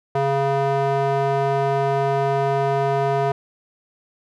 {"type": "tone with band-pass filter", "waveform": "square", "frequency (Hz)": 138.1, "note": "C#3", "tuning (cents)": -6, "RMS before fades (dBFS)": -20, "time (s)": [0.15, 3.32], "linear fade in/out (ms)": 5, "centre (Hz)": 670, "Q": 1.5, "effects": []}